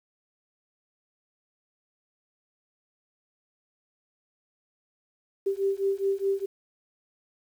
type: beating tone pair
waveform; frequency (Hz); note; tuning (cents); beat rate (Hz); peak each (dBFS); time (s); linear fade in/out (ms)
sine; 390 / 394.8; G4 / G4; -9 / +12; 4.8; -27; 5.46-6.46; 10
effects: 9-bit